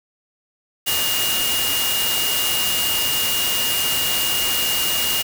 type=tone in noise; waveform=sine; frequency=2847 Hz; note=F7; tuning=33 cents sharp; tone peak=-22 dBFS; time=0.86-5.23 s; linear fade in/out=20 ms; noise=white; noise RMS=-22 dBFS; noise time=0.86-5.23 s; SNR=-3 dB; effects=none